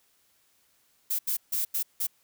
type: noise bursts at uneven times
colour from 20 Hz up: violet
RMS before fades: -28 dBFS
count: 5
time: 1.1-1.19 / 1.27-1.37 / 1.52-1.65 / 1.74-1.83 / 2-2.07 s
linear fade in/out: 10 ms
effects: white hiss -67 dBFS RMS until 2.23 s